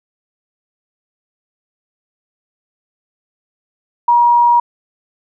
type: tone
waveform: sine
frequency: 954 Hz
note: A#5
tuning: 40 cents sharp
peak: -7 dBFS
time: 4.08-4.6 s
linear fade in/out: 5 ms
effects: none